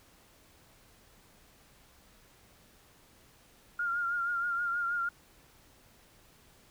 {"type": "tone with vibrato", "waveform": "sine", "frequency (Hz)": 1402, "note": "F6", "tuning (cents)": 6, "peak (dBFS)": -29, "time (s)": [3.79, 5.09], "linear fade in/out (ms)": 5, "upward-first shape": "triangle", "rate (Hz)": 6.3, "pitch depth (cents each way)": 47, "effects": ["pink hiss -61 dBFS RMS until 6.7 s"]}